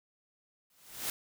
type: noise with exponential growth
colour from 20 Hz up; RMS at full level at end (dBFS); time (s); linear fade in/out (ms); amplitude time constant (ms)
white; -32; 0.7-1.1; 2; 86
effects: none